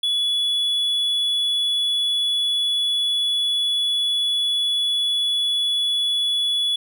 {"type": "tone", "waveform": "triangle", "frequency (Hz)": 3409, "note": "G#7", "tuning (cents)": 45, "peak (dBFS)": -17, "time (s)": [0.03, 6.76], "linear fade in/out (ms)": 5, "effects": []}